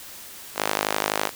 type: tone with high-pass filter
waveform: sawtooth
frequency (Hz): 51.91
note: G#1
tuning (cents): 0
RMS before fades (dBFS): -26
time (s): 0.55-1.31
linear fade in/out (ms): 50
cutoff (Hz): 620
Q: 0.81
effects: white hiss -41 dBFS RMS until 1.35 s